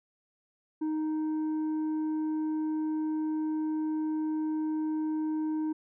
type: tone with tanh clipping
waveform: triangle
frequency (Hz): 311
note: D#4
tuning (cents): -1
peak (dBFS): -29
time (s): 0.81-5.73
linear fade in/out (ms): 10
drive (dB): 9
effects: none